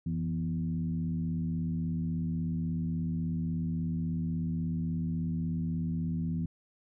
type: tone with frequency modulation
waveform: sine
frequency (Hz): 167.7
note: E3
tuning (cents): +30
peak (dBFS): -29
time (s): 0.06-6.46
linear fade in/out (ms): 5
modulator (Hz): 76.4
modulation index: 0.9
effects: none